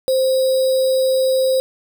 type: tone with sample-and-hold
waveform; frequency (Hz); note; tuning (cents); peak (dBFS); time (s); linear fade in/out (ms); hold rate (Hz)
sine; 523.3; C5; 0; -13; 0.08-1.6; 0; 4410
effects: none